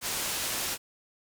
white low-pass noise, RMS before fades -32 dBFS, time 0.01-0.78 s, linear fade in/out 50 ms, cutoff 11000 Hz, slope 12 dB/octave, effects none

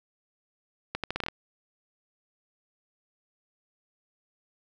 accelerating click train, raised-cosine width 0.3 ms, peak -14 dBFS, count 8, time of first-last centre 0.95-1.285 s, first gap 87 ms, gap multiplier 0.79, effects none

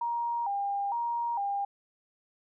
sine tone with vibrato, 869 Hz, A5, 22 cents flat, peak -28 dBFS, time 0.01-1.65 s, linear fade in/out 5 ms, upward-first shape square, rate 1.1 Hz, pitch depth 140 cents each way, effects none

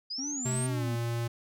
sine linear sweep, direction up, 4825 to 8870 Hz, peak -33 dBFS, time 0.1-0.67 s, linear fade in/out 10 ms
triangle tone with vibrato, 253.2 Hz, B3, 43 cents sharp, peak -34 dBFS, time 0.18-0.96 s, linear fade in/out 10 ms, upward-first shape sine, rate 2.1 Hz, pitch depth 250 cents each way
square tone with pitch glide, 128.1 to 117.47 Hz, C3 to A#2, -36 to +14 cents, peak -30 dBFS, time 0.45-1.28 s, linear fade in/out 10 ms, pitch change -150 cents, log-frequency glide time 0.68-0.84 s
effects none

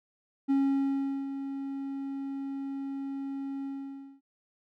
triangle tone with ADSR envelope, 274.1 Hz, C#4, 19 cents flat, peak -20 dBFS, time 0.48-4.21 s, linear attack 25 ms, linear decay 760 ms, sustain -11 dB, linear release 560 ms, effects none

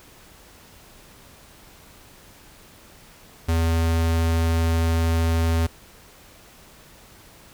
square tone, 82.41 Hz, E2, in tune, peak -19 dBFS, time 3.48-5.67 s, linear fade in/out 10 ms, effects pink hiss -49 dBFS RMS until 7.53 s

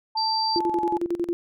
sine tone with pitch glide, 880 to 852 Hz, A5 to G#5, 0 to +44 cents, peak -24 dBFS, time 0.15-0.98 s, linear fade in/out 10 ms, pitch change -56 cents, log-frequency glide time 0.53-0.86 s
sine tone, 4675 Hz, D8, 9 cents flat, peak -24 dBFS, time 0.17-0.59 s, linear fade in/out 5 ms
sine tone with tremolo, 345 Hz, F4, 21 cents flat, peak -21 dBFS, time 0.56-1.33 s, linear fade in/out 0 ms, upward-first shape square, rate 11 Hz, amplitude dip 80%
effects none

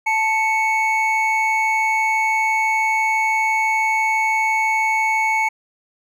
triangle tone pair together, 880 / 2217 Hz, A5 / C#7, 0 / 0 cents, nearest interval octave + major third, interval 1600 cents, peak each -17 dBFS, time 0.06-5.49 s, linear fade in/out 10 ms, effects none

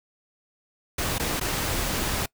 pink noise with dropouts, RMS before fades -27 dBFS, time 0.98-2.26 s, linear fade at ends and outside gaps 5 ms, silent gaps 1.183-1.196 / 1.398-1.41 s, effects noise-tail reverb RT60 0.1 s tail -23 dB re dry

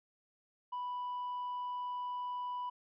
sine tone with tanh clipping, 987.8 Hz, B5, in tune, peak -37 dBFS, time 0.72-2.7 s, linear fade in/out 10 ms, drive 1 dB, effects none

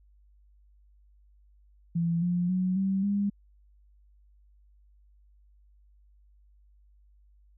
sine tone with pitch steps, 168.5 / 176.27 / 184.39 / 192.89 / 201.8 Hz, E3 / F3 / F#3 / G3 / G#3, +38 / +16 / -6 / -28 / -49 cents, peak -24 dBFS, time 1.95-3.3 s, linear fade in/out 10 ms, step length 270 ms, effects added 50 Hz sine -57 dBFS peak until 7.57 s

